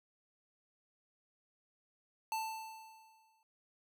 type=tone with exponential decay; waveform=square; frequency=885 Hz; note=A5; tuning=10 cents sharp; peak=-34 dBFS; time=2.32-3.43 s; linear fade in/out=1 ms; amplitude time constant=240 ms; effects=none